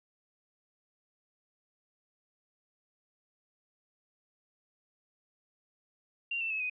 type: tone with pitch steps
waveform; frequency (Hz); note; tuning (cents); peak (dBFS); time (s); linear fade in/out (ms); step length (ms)
sine; 2768 / 2675 / 2586 / 2499; F7 / E7 / E7 / D#7; -16 / +25 / -34 / +7; -31; 6.31-6.698; 5; 97
effects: none